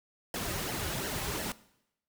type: noise with flanger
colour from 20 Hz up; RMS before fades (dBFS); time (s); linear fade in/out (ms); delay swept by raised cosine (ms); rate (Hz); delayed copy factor
pink; -35; 0.34-1.52; 2; 0.82 to 4.42; 2.8; -0.7
effects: noise-tail reverb RT60 0.8 s tail -19 dB re dry